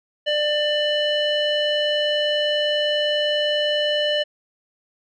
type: tone with low-pass filter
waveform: square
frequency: 595 Hz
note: D5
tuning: 22 cents sharp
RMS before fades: -21 dBFS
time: 0.26-4.24 s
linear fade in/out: 20 ms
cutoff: 3200 Hz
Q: 4.9
effects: none